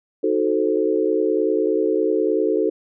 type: chord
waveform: sine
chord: D# diminished seventh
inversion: none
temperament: equal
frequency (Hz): 311.1 / 370 / 440 / 523.3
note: D#4 / F#4 / A4 / C5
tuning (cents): 0 / 0 / 0 / 0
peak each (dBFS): -23 / -22 / -20 / -26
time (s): 0.23-2.7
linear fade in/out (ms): 10
effects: none